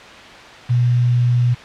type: tone with quantisation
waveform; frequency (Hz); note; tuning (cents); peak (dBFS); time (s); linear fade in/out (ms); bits
sine; 121.9; B2; -22; -12; 0.69-1.55; 20; 6
effects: white hiss -37 dBFS RMS until 1.64 s + low-pass 3000 Hz 12 dB/octave